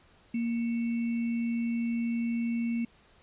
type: tone with sample-and-hold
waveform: sine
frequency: 233.1 Hz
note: A#3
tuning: in tune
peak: -27 dBFS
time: 0.34-2.85 s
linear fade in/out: 5 ms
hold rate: 2450 Hz
effects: pink hiss -61 dBFS RMS until 3.22 s + resampled to 8000 Hz